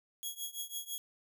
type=tone with tremolo; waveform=10% pulse; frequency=3322 Hz; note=G#7; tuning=in tune; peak=-27 dBFS; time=0.23-0.98 s; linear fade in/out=0 ms; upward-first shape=triangle; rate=6 Hz; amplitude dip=95%; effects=none